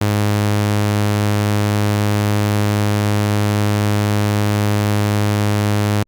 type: tone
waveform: sawtooth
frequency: 103.83 Hz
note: G#2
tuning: in tune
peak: -10 dBFS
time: 0.01-6.03 s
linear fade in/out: 5 ms
effects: Opus 48 kbps